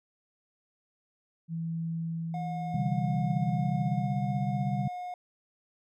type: tone with tremolo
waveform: sine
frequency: 164.81 Hz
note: E3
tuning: in tune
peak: -30 dBFS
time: 1.48-4.06 s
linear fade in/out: 50 ms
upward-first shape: sine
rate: 0.65 Hz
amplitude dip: 30%
type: tone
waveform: triangle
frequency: 720 Hz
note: F#5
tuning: 47 cents flat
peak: -33 dBFS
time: 2.34-5.14 s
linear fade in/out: 2 ms
type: chord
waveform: sine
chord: C suspended second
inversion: none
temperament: equal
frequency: 130.81 / 146.83 / 196 Hz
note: C3 / D3 / G3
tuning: 0 / 0 / 0 cents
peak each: -31 / -33 / -32 dBFS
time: 2.74-4.88 s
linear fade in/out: 5 ms
effects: none